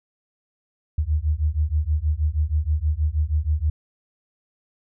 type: beating tone pair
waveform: sine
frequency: 73.42 / 79.72 Hz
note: D2 / D#2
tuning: 0 / +43 cents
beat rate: 6.3 Hz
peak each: -22 dBFS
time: 0.98-3.7 s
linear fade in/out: 5 ms
effects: none